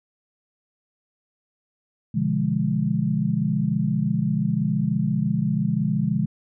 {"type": "chord", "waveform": "sine", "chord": "B diminished seventh", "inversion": "none", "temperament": "equal with one note detuned", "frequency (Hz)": [123.47, 146.83, 172.71, 207.7], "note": ["B2", "D3", "F3", "Ab3"], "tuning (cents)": [0, 0, -19, 0], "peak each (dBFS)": [-28, -25, -25, -24], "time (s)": [2.14, 6.26], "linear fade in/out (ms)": 10, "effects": []}